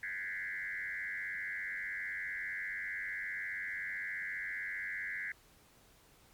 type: tone with frequency modulation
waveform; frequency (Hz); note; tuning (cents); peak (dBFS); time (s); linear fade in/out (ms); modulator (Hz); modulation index
sine; 1864.7; A#6; 0; -37; 0.03-5.32; 2; 95.2; 2.9
effects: pink hiss -64 dBFS RMS until 6.33 s + Opus 48 kbps